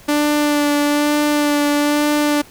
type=tone with vibrato; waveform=sawtooth; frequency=293.7 Hz; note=D4; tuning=in tune; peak=-10 dBFS; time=0.08-2.42 s; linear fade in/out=10 ms; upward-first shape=sine; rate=1.1 Hz; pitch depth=16 cents each way; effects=pink hiss -44 dBFS RMS until 2.5 s